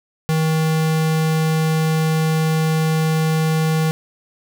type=tone; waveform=square; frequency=158.6 Hz; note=D#3; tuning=33 cents sharp; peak=-16 dBFS; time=0.29-3.91 s; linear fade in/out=0 ms; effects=none